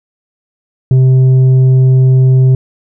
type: tone with tanh clipping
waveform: sine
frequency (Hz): 130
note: C3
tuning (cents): -11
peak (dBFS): -5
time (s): 0.91-2.55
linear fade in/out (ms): 2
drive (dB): 5
effects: none